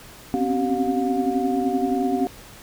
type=tone cluster; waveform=sine; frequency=252.8 / 265.5 / 276.1 / 382.7 / 714 Hz; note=B3 / C4 / C#4 / G4 / F5; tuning=+41 / +25 / -7 / -42 / +38 cents; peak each=-26 dBFS; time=0.34-2.27 s; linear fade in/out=0 ms; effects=pink hiss -44 dBFS RMS until 2.62 s